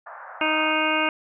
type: band-pass noise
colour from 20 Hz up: white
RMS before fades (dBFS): -40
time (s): 0.06-0.72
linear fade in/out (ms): 5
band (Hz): 590 to 1600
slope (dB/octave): 48
type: harmonic tone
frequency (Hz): 311.1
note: D#4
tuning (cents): 0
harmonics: 1 / 2 / 3 / 4 / 5 / 7 / 8 / 9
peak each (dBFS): -28 / -28 / -28 / -28 / -28 / -28 / -28 / -28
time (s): 0.41-1.09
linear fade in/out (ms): 2
effects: none